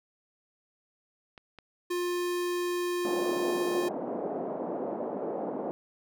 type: clicks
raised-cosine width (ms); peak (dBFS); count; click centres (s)
0.3; -31; 2; 1.378 / 1.587
type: tone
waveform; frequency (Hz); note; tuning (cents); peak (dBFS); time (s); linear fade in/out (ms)
square; 353.6; F4; +22; -29; 1.9-3.89; 10
type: band-pass noise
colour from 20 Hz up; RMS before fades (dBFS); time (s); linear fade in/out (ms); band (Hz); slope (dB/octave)
white; -34; 3.05-5.71; 0; 220 to 670; 24
effects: none